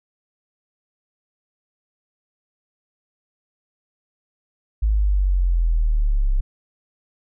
sine exponential sweep, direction down, 54.2 to 32.7 Hz, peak -15 dBFS, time 4.82-6.41 s, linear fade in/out 10 ms, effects none

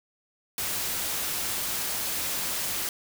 white noise, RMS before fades -30 dBFS, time 0.58-2.89 s, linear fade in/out 2 ms, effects none

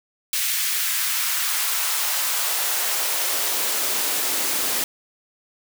white noise with high-pass filter sweep, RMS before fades -23 dBFS, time 0.33-4.84 s, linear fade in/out 2 ms, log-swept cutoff 2100 to 220 Hz, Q 1.1, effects none

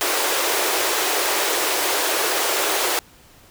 pink high-pass noise, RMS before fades -21 dBFS, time 0.01-2.99 s, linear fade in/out 0 ms, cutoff 340 Hz, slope 48 dB/octave, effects pink hiss -50 dBFS RMS until 3.5 s

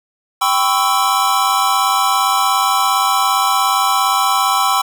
square chord, C# half-diminished seventh, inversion second, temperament equal with one note detuned, 784 / 1011.4 / 1108.7 / 1318.5 Hz, G5 / B5 / C#6 / E6, 0 / +41 / 0 / 0 cents, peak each -19 dBFS, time 0.41-4.82 s, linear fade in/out 10 ms, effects none

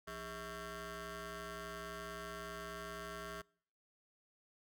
15% pulse ring-modulated tone, 235.2 Hz, A#3, 16 cents sharp, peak -35 dBFS, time 0.07-3.42 s, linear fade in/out 10 ms, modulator 879 Hz, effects noise-tail reverb RT60 0.6 s tail -26 dB re dry

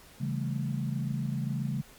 sine chord, A dominant seventh, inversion first, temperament just, 137.5 / 165 / 198 / 220 Hz, C#3 / E3 / G3 / A3, -14 / +2 / +18 / 0 cents, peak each -31 / -36 / -37 / -36 dBFS, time 0.2-1.82 s, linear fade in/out 10 ms, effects pink hiss -54 dBFS RMS until 1.98 s + MP3 96 kbps

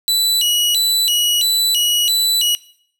sawtooth tone with vibrato, 3402 Hz, G#7, 41 cents sharp, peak -11 dBFS, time 0.08-2.55 s, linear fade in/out 0 ms, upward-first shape square, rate 1.5 Hz, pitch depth 270 cents each way, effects noise-tail reverb RT60 0.6 s tail -19 dB re dry

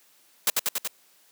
white noise with echo, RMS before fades -21 dBFS, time 0.47-0.5 s, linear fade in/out 2 ms, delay 94 ms, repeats 4, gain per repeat -2 dB, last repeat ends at 0.876 s, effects white hiss -60 dBFS RMS until 1.31 s + high-pass 200 Hz 12 dB/octave

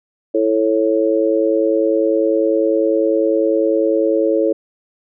sine chord, A major, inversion second, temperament just, 330 / 440 / 550 Hz, E4 / A4 / C#5, +2 / 0 / -14 cents, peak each -17 dBFS, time 0.34-4.53 s, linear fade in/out 10 ms, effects none

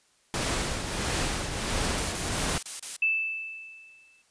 pink noise with tremolo, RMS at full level -27 dBFS, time 0.34-2.58 s, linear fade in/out 0 ms, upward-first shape triangle, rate 1.5 Hz, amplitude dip 55%
blue noise bursts, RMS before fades -33 dBFS, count 6, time 1.98-2.965 s, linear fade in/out 2 ms, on 140 ms, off 29 ms
sine tone with exponential decay, 2637 Hz, E7, in tune, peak -20 dBFS, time 3.02-4.22 s, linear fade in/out 5 ms, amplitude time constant 260 ms
effects white hiss -65 dBFS RMS until 4.3 s + resampled to 22050 Hz

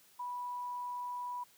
sine tone, 982 Hz, B5, 10 cents flat, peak -37 dBFS, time 0.19-1.44 s, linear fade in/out 10 ms, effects white hiss -64 dBFS RMS until 1.57 s + high-pass 80 Hz 12 dB/octave

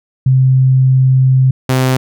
sine / sawtooth tone pair in turn, 130.81 / 129.61 Hz, C3 / C3, 0 / -16 cents, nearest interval unison, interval 16 cents, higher first, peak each -6 dBFS, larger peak neither, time 0.26-1.51 / 1.69-1.97 s, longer first, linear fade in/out 5 ms, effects none

